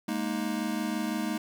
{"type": "chord", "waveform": "square", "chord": "Ab suspended second", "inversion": "none", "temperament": "just", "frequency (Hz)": [207.7, 233.6, 311.5], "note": ["Ab3", "Bb3", "Eb4"], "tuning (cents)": [0, 4, 2], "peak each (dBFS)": -34, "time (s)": [0.08, 1.38], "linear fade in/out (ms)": 5, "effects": ["10-bit"]}